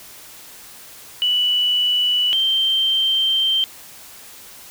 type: tone pair in turn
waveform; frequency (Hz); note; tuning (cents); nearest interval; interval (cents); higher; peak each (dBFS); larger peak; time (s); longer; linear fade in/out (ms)
sine; 2960 / 3136; F#7 / G7; 0 / 0; minor second; 100; second; -15; neither; 1.22-2.33 / 2.33-3.64; second; 0
effects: white hiss -41 dBFS RMS until 4.7 s